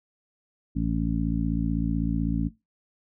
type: harmonic tone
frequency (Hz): 55.9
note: A1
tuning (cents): +28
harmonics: 1 / 2 / 3 / 4 / 5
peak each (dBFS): -29 / -34 / -29 / -30 / -29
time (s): 0.75-2.49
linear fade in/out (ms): 20
effects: noise-tail reverb RT60 0.2 s tail -17 dB re dry